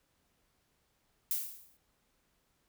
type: noise with exponential decay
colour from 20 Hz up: violet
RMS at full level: -30 dBFS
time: 1.31-1.77 s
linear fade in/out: 1 ms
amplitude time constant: 100 ms
effects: pink hiss -75 dBFS RMS until 2.68 s

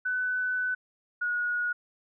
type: tone pair in turn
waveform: sine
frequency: 1501 / 1450.7 Hz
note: F#6 / F#6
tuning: +24 / -35 cents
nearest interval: minor second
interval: 59 cents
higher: first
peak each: -26 dBFS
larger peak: neither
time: 0.05-0.75 / 1.21-1.73 s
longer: first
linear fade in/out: 10 ms
effects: none

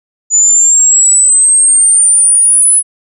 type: exponential sweep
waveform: sine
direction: up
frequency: 6950 to 10200 Hz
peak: -4 dBFS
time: 0.3-2.83 s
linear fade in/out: 50 ms
effects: none

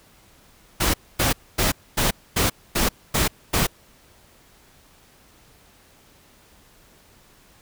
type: noise bursts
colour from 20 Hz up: pink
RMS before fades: -20 dBFS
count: 8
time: 0.8-3.67 s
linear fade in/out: 10 ms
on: 140 ms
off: 250 ms
effects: pink hiss -54 dBFS RMS until 7.61 s

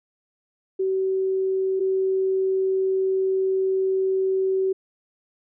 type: tone pair in turn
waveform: sine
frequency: 380.8 / 380.8 Hz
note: F#4 / F#4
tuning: +50 / +50 cents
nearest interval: unison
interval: 0 cents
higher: neither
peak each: -20 / -19 dBFS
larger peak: second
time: 0.79-1.8 / 1.8-4.73 s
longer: second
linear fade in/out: 10 ms
effects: none

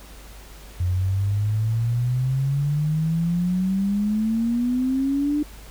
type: exponential sweep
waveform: sine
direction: up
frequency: 88.2 to 299.7 Hz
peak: -19 dBFS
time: 0.8-5.43 s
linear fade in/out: 5 ms
effects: added 50 Hz sine -41 dBFS peak until 5.7 s + pink hiss -46 dBFS RMS until 5.7 s

